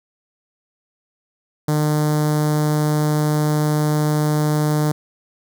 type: tone with notch filter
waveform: sawtooth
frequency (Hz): 151.1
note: D3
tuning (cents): +50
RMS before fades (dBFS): -18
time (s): 1.68-4.92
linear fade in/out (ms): 5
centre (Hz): 2600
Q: 0.71
effects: none